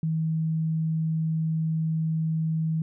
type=tone; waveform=sine; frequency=160 Hz; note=D#3; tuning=49 cents sharp; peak=-23 dBFS; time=0.03-2.82 s; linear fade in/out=2 ms; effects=none